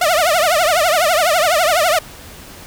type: tone with vibrato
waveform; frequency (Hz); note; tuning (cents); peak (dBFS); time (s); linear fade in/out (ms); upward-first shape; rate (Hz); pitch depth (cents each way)
sawtooth; 659.3; E5; 0; -8; 0.01-1.99; 5; triangle; 12; 230
effects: pink hiss -37 dBFS RMS until 2.66 s